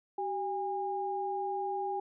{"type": "tone pair together", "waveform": "sine", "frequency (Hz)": [383.5, 812.6], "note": ["G4", "G#5"], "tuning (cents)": [-38, -38], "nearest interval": "octave + minor second", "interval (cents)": 1300, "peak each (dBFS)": [-36, -33], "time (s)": [0.18, 2], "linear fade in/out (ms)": 5, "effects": []}